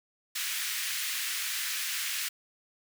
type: high-pass noise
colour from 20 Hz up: pink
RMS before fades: -33 dBFS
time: 0.35-2.29 s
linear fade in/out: 10 ms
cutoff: 1700 Hz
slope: 24 dB/octave
effects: none